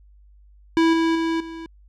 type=tone with level steps; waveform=square; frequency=328.1 Hz; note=E4; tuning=8 cents flat; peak=-15 / -18 / -21 / -33 dBFS; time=0.77-1.66 s; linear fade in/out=0 ms; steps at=0.93 / 1.15 / 1.4 s; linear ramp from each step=5 ms; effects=added 50 Hz sine -48 dBFS peak until 1.88 s + low-pass 4000 Hz 12 dB/octave